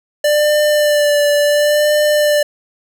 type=tone with vibrato; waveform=square; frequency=591 Hz; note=D5; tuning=11 cents sharp; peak=-11 dBFS; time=0.24-2.43 s; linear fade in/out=5 ms; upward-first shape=sine; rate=0.71 Hz; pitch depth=22 cents each way; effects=none